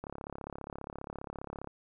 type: click train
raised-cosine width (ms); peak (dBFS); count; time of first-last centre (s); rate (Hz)
1; -26; 58; 0.04-1.673; 34.9
effects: none